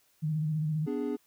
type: tone with vibrato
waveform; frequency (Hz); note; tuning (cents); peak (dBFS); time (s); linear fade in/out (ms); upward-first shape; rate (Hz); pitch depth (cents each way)
sine; 154.6; D#3; -11; -27; 0.22-0.87; 20; square; 15; 39
type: chord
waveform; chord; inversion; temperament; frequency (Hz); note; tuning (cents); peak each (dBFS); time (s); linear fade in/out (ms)
triangle; G# diminished; first; equal with one note detuned; 249.1 / 293.7 / 415.3; B3 / D4 / G#4; +15 / 0 / 0; -32; 0.86-1.17; 20
effects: white hiss -68 dBFS RMS until 1.26 s